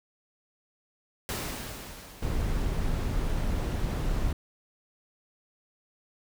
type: noise with exponential decay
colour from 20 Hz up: pink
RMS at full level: -32 dBFS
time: 1.29-3.46 s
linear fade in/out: 0 ms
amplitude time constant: 470 ms
type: noise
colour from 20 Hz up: brown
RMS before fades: -28 dBFS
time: 2.22-4.33 s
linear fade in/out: 5 ms
effects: none